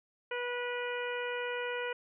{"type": "harmonic tone", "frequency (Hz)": 488, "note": "B4", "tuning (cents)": -21, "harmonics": [1, 2, 3, 4, 5, 6], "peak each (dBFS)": [-36, -42, -40, -43, -43, -46], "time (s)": [0.31, 1.93], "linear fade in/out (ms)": 5, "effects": []}